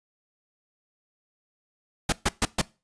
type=noise bursts; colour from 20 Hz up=pink; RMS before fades=-22 dBFS; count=4; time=2.09-2.616 s; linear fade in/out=5 ms; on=34 ms; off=130 ms; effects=noise-tail reverb RT60 0.3 s tail -22 dB re dry + resampled to 22050 Hz